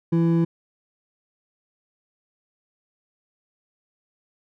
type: tone pair together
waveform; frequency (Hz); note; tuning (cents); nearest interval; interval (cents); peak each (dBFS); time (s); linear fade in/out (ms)
triangle; 166.85 / 333.7; E3 / E4; +21 / +21; octave; 1200; -16 / -20; 0.12-0.45; 10
effects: none